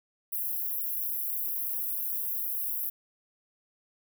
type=high-pass noise; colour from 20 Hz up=white; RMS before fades=-32 dBFS; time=0.32-2.9 s; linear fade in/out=10 ms; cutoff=11000 Hz; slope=96 dB/octave; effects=none